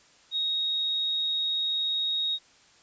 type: tone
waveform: sine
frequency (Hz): 3759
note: A#7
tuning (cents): +14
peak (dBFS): -25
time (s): 0.31-2.39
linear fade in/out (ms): 50
effects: white hiss -58 dBFS RMS until 2.82 s + resampled to 16000 Hz